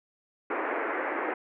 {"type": "band-pass noise", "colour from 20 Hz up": "pink", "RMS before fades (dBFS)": -31, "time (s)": [0.5, 1.34], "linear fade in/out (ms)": 5, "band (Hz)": [300, 2200], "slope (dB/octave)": 48, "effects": []}